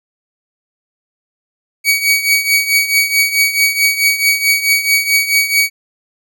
sawtooth tone with tremolo, 2258 Hz, C#7, 31 cents sharp, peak -4 dBFS, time 1.84-5.7 s, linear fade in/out 50 ms, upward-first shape triangle, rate 4.6 Hz, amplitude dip 80%, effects none

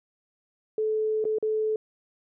sine tone with dropouts, 433.8 Hz, A4, 25 cents flat, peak -23 dBFS, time 0.78-1.76 s, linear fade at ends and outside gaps 2 ms, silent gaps 1.242-1.252 / 1.385-1.426 s, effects none

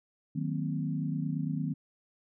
sine chord, C half-diminished seventh, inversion first, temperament equal, 155.56 / 185 / 233.1 / 261.6 Hz, Eb3 / Gb3 / Bb3 / C4, 0 / 0 / 0 / 0 cents, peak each -32 / -37 / -38 / -36 dBFS, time 0.35-1.74 s, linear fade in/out 10 ms, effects none

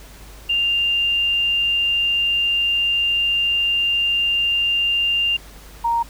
sine tone pair in turn, 2794 / 932.4 Hz, F7 / A#5, 0 / 0 cents, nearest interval octave + perfect fifth, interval 1900 cents, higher first, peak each -16 dBFS, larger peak neither, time 0.49-5.37 / 5.84-6.03 s, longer first, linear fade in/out 10 ms, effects added 50 Hz sine -40 dBFS peak until 6.09 s + pink hiss -44 dBFS RMS until 6.09 s

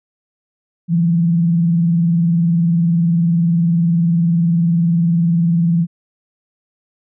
sine tone with vibrato, 169.5 Hz, E3, 49 cents sharp, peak -11 dBFS, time 0.88-5.87 s, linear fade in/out 50 ms, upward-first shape sine, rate 20 Hz, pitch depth 100 cents each way, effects none

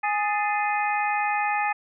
harmonic tone with a mistuned harmonic, 415.3 Hz, G#4, in tune, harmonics 2 / 3 / 4 / 5 / 6, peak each -24 / -31 / -31 / -32 / -31 dBFS, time 0.03-1.73 s, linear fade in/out 10 ms, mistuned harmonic 4, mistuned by +100 cents, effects none

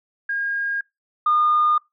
sine tone pair in turn, 1624 / 1217.8 Hz, G#6 / D#6, -39 / -38 cents, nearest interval perfect fourth, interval 499 cents, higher first, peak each -21 / -14 dBFS, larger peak second, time 0.29-0.81 / 1.26-1.78 s, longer neither, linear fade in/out 5 ms, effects noise-tail reverb RT60 0.2 s tail -24 dB re dry + tanh soft clip ceiling -10 dBFS

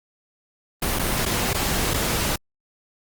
pink noise with dropouts, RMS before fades -23 dBFS, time 0.82-2.36 s, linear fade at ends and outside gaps 5 ms, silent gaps 0.989-0.993 / 1.254-1.26 / 1.533-1.544 / 1.937-1.941 s, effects Opus 32 kbps

